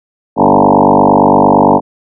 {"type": "tone with frequency modulation", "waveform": "sine", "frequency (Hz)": 573, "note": "D5", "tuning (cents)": -43, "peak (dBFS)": -4, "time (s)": [0.36, 1.81], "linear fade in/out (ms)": 50, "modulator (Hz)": 48.8, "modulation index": 7.9, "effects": []}